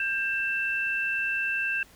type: tone pair together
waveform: sine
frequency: 1589 / 2670 Hz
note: G6 / E7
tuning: +23 / +22 cents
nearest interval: major sixth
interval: 899 cents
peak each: -28 dBFS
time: 0-1.83 s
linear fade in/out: 2 ms
effects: pink hiss -55 dBFS RMS until 1.95 s